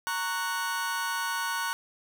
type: chord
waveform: 40% pulse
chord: F# major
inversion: first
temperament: just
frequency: 925 / 1110 / 1480 Hz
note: A#5 / C#6 / F#6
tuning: -14 / +2 / 0 cents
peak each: -33 / -34 / -31 dBFS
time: 0.07-1.73 s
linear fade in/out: 0 ms
effects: none